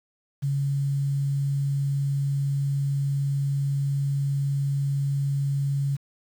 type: tone with quantisation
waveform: sine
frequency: 139.6 Hz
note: C#3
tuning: 13 cents sharp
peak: -22 dBFS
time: 0.42-5.97 s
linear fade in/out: 20 ms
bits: 8
effects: none